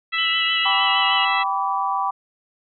harmonic tone, 660 Hz, E5, 2 cents sharp, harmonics 2 / 3 / 4 / 5 / 6, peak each -27 / -24 / -26 / -29 / -33 dBFS, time 0.12-1.44 s, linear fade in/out 20 ms
sine tone with vibrato, 2939 Hz, F#7, 12 cents flat, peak -21 dBFS, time 0.18-1.25 s, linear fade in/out 5 ms, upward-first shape sine, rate 6.5 Hz, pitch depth 50 cents each way
sine chord, G major, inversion none, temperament equal with one note detuned, 784 / 987.8 / 1154.5 Hz, G5 / B5 / D6, 0 / 0 / -30 cents, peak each -24 dBFS, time 0.65-2.11 s, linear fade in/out 10 ms
effects none

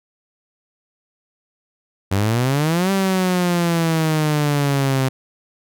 sawtooth exponential two-way sweep, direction up then down, 93.9 to 196 to 130.8 Hz, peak -12 dBFS, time 2.11-5.09 s, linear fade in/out 10 ms, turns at 2.91 s, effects none

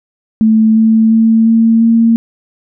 sine tone with pitch steps, 220 / 222.2 / 224.4 / 226.6 / 228.8 Hz, A3 / A3 / A3 / A#3 / A#3, 0 / +17 / +34 / -49 / -32 cents, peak -5 dBFS, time 0.41-2.16 s, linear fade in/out 0 ms, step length 350 ms, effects none

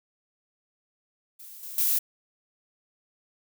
violet noise with level steps, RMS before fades -45 / -39 / -24 dBFS, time 1.39-1.99 s, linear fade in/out 10 ms, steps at 1.63 / 1.78 s, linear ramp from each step 2 ms, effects none

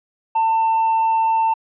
triangle tone, 896 Hz, A5, 31 cents sharp, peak -12 dBFS, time 0.35-1.54 s, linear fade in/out 10 ms, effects tanh soft clip ceiling -8 dBFS + resampled to 8000 Hz

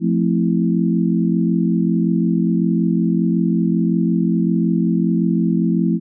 sine chord, F major seventh, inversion none, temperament equal, 174.61 / 220 / 261.6 / 329.6 Hz, F3 / A3 / C4 / E4, 0 / 0 / 0 / 0 cents, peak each -17 / -19 / -23 / -22 dBFS, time 0-6 s, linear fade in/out 50 ms, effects none

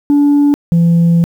sine tone pair in turn, 288.3 / 169.04 Hz, D4 / E3, -32 / +44 cents, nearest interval major sixth, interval 924 cents, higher first, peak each -4 dBFS, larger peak neither, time 0.1-0.54 / 0.72-1.24 s, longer second, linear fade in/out 0 ms, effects tanh soft clip ceiling -5 dBFS + 7-bit

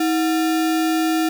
sine tone with sample-and-hold, 320 Hz, D#4, 49 cents sharp, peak -16 dBFS, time 0-1.29 s, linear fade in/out 5 ms, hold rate 1050 Hz, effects none

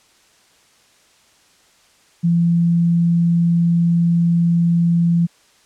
sine tone, 170 Hz, F3, 46 cents flat, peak -12 dBFS, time 2.23-5.27 s, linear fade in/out 20 ms, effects white hiss -54 dBFS RMS until 5.65 s + low-pass 8000 Hz 12 dB/octave

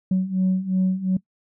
sine beating tone pair, 185 / 187.8 Hz, F#3 / F#3, 0 / +26 cents, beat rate 2.8 Hz, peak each -22 / -19 dBFS, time 0.11-1.17 s, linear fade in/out 5 ms, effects noise-tail reverb RT60 0.1 s tail -21 dB re dry + tanh soft clip ceiling -14 dBFS

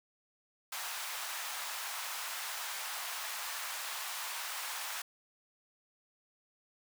pink high-pass noise, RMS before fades -40 dBFS, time 0.72-5.02 s, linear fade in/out 5 ms, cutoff 830 Hz, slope 24 dB/octave, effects none

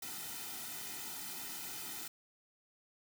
white noise with comb filter, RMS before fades -44 dBFS, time 0.02-2.08 s, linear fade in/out 5 ms, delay 1.8 ms, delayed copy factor -0.95, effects none

